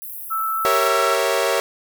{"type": "high-pass noise", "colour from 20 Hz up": "pink", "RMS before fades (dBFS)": -33, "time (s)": [0.02, 0.88], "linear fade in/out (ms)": 0, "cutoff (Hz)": 11000, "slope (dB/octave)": 48}
{"type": "tone with pitch glide", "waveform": "sine", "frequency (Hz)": [1318.5, 1342.3], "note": ["E6", "E6"], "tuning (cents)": [0, 31], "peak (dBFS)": -20, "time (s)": [0.3, 1.16], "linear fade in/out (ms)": 20, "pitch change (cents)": 31, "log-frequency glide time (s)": [0.75, 0.82]}
{"type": "chord", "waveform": "sawtooth", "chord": "G diminished seventh", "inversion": "none", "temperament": "equal", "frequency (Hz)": [392, 466.2, 554.4, 659.3], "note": ["G4", "Bb4", "Db5", "Fb5"], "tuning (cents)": [0, 0, 0, 0], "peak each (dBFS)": [-21, -19, -18, -20], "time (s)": [0.65, 1.6], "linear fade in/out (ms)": 0}
{"effects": []}